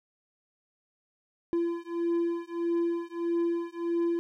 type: beating tone pair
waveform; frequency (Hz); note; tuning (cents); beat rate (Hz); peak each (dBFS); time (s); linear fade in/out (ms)
triangle; 339.2 / 340.8; E4 / F4; +50 / -42; 1.6; -28; 1.53-4.19; 0
effects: none